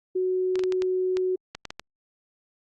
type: tone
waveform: sine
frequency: 370 Hz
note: F#4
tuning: in tune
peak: -22 dBFS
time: 0.15-1.36 s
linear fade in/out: 10 ms
type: clicks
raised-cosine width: 0.2 ms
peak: -17 dBFS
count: 10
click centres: 0.556 / 0.593 / 0.637 / 0.723 / 0.821 / 1.17 / 1.55 / 1.653 / 1.705 / 1.796 s
effects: Opus 32 kbps